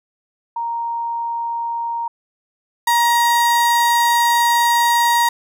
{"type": "tone pair in turn", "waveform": ["sine", "35% pulse"], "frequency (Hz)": [932.3, 944.8], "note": ["A#5", "A#5"], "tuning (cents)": [0, 23], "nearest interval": "unison", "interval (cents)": 23, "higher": "second", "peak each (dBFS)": [-20, -11], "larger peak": "second", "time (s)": [[0.56, 2.08], [2.87, 5.29]], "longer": "second", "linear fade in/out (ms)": 5, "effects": []}